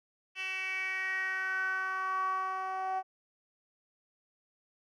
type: tone with band-pass filter sweep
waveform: 10% pulse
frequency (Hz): 378.2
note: F#4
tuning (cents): +38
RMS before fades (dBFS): -34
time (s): 0.35-3.03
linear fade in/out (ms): 50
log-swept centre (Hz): 2800 to 780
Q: 5.6
effects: none